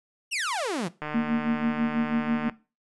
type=exponential sweep; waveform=sawtooth; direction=down; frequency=2960 to 153.1 Hz; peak=-23 dBFS; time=0.31-0.89 s; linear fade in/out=20 ms
type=click train; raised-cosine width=0.5 ms; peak=-18 dBFS; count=224; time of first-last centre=1.02-2.497 s; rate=151 Hz
type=tone with tremolo; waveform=sine; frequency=231.6 Hz; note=A#3; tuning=11 cents flat; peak=-20 dBFS; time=1.14-2.49 s; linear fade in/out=10 ms; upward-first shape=sine; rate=6.1 Hz; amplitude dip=75%
effects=noise-tail reverb RT60 0.3 s tail -18 dB re dry + resampled to 24000 Hz